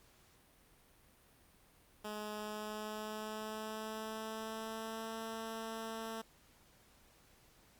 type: tone with pitch glide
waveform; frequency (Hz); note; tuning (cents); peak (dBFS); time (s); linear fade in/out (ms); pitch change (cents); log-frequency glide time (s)
10% pulse; 211.5 to 224.1; G#3 to A3; +32 to +32; -33; 2.04-6.22; 10; +100; 2.35-5.16
effects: pink hiss -66 dBFS RMS until 7.79 s + Opus 48 kbps